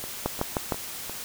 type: two click trains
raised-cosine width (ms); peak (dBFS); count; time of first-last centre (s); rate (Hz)
1; -10 / -22; 4 / 4; 0.26-0.722 / 0.04-1.096; 6.49 / 2.84
effects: white hiss -37 dBFS RMS until 1.24 s